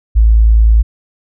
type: tone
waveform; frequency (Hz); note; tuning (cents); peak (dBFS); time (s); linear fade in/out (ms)
sine; 55; A1; 0; -4; 0.15-0.83; 20
effects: none